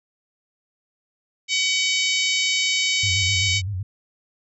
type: harmonic tone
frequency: 755 Hz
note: F#5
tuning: 35 cents sharp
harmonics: 3 / 4 / 5 / 6 / 7 / 8 / 9 / 10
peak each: -23 / -25 / -27 / -29 / -30 / -31 / -32 / -33 dBFS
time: 1.48-3.62 s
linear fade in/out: 50 ms
type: tone with vibrato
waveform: sine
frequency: 97.1 Hz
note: G2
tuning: 16 cents flat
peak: -24 dBFS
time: 3.03-3.83 s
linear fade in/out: 5 ms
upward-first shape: square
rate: 7.8 Hz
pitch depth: 100 cents each way
effects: none